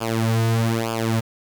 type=tone with flanger; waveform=sawtooth; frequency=113.6 Hz; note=A#2; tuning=44 cents flat; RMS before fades=-21 dBFS; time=0-1.21 s; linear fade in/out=20 ms; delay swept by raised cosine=0.5 to 3.7 ms; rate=1.1 Hz; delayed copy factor=-0.95; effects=7-bit